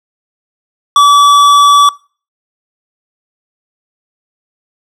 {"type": "tone with tanh clipping", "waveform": "sine", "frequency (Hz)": 1149, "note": "D6", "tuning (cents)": -38, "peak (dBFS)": -4, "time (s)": [0.96, 1.89], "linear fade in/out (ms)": 2, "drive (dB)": 14, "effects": ["noise-tail reverb RT60 0.4 s tail -24 dB re dry"]}